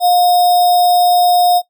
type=tone with sample-and-hold; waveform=sine; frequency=711 Hz; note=F5; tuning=31 cents sharp; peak=-8 dBFS; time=0-1.62 s; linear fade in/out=50 ms; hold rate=4410 Hz; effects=noise-tail reverb RT60 0.1 s tail -18 dB re dry